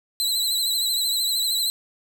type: tone with vibrato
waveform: sawtooth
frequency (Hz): 4000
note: B7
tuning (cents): +21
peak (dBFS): -18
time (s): 0.2-1.7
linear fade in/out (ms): 0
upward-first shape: triangle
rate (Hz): 13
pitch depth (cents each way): 73
effects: none